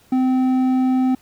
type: tone with hard clipping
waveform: sine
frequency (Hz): 257.9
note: C4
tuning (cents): -25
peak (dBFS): -16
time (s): 0.12-1.15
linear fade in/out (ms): 5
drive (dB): 6
effects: pink hiss -54 dBFS RMS until 1.21 s